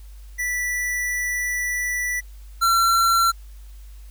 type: tone pair in turn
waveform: square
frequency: 1967 / 1359 Hz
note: B6 / F6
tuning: -7 / -48 cents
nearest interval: tritone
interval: 641 cents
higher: first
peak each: -23 / -16 dBFS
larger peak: second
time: 0.38-2.21 / 2.61-3.32 s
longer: first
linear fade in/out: 20 ms
effects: added 50 Hz sine -38 dBFS peak until 4.1 s + white hiss -56 dBFS RMS until 4.1 s